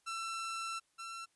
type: tone pair in turn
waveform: sawtooth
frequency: 1341 / 1348.2 Hz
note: E6 / E6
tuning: +29 / +39 cents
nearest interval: unison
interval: 10 cents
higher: second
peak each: -34 / -39 dBFS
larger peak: first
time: 0.06-0.8 / 0.98-1.26 s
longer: first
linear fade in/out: 20 ms
effects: white hiss -75 dBFS RMS until 1.35 s + resampled to 24000 Hz